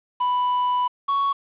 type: tone pair in turn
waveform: triangle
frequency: 990 / 1114.2 Hz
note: B5 / C#6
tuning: +4 / +9 cents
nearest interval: major second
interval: 205 cents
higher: second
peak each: -17 dBFS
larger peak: neither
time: 0.2-0.88 / 1.08-1.33 s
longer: first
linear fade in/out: 10 ms
effects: resampled to 8000 Hz + 8-bit